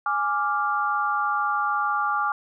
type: chord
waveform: sine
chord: D diminished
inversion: second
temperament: equal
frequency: 830.6 / 1174.7 / 1396.9 Hz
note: Ab5 / D6 / F6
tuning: 0 / 0 / 0 cents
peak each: -27 / -24 / -27 dBFS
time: 0.06-2.32 s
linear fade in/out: 2 ms
effects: none